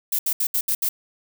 violet noise bursts at uneven times, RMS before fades -22 dBFS, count 6, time 0.12-0.19 / 0.26-0.33 / 0.4-0.47 / 0.54-0.61 / 0.68-0.75 / 0.82-0.89 s, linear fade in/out 5 ms, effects none

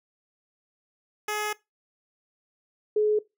10% pulse / sine tone pair in turn, 421.9 / 424.3 Hz, G#4 / G#4, +27 / +37 cents, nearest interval unison, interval 10 cents, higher second, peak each -19 dBFS, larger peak neither, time 1.28-1.53 / 2.96-3.19 s, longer first, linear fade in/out 5 ms, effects noise-tail reverb RT60 0.2 s tail -20 dB re dry

